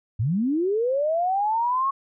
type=linear sweep; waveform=sine; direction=up; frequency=95.6 to 1107 Hz; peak=-20 dBFS; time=0.19-1.91 s; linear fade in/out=10 ms; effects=none